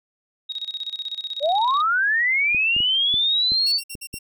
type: tone with tremolo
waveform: sine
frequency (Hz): 3770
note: A#7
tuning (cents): +19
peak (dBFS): -25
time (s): 0.49-1.82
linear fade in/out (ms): 10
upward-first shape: square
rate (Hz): 16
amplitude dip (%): 80
type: linear sweep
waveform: sine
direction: up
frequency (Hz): 536 to 4580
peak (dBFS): -17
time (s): 1.4-3.81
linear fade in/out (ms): 50
type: clicks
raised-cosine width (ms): 3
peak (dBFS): -22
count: 7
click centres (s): 2.547 / 2.765 / 2.804 / 3.141 / 3.52 / 3.952 / 4.141
type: tone bursts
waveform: 10% pulse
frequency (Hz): 2744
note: F7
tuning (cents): -31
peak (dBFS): -23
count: 5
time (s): 3.66-4.189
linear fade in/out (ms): 10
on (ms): 61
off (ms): 56
effects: none